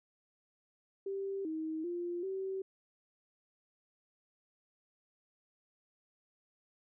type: tone with pitch steps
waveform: sine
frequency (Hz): 391.5 / 316.6 / 348.8 / 383.2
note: G4 / D#4 / F4 / G4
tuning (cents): -2 / +30 / -2 / -39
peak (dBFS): -35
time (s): 1.06-2.62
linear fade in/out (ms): 5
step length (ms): 390
effects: none